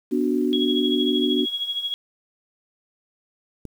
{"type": "chord", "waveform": "sine", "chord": "B minor", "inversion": "none", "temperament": "equal", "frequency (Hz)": [246.9, 293.7, 370], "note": ["B3", "D4", "F#4"], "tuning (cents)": [0, 0, 0], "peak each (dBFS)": [-23, -23, -24], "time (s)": [0.11, 1.46], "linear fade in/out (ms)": 20}
{"type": "tone with tremolo", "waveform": "sine", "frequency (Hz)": 3322, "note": "G#7", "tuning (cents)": 0, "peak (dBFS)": -21, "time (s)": [0.53, 1.94], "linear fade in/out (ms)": 0, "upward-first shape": "triangle", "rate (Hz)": 13, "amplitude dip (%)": 75}
{"type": "click", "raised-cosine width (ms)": 3, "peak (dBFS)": -22, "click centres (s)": 3.653}
{"effects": ["8-bit"]}